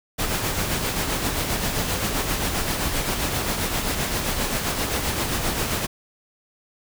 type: noise with tremolo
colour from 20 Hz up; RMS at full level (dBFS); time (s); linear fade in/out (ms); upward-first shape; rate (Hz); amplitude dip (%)
pink; -23; 0.18-5.87; 20; sine; 7.6; 40
effects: none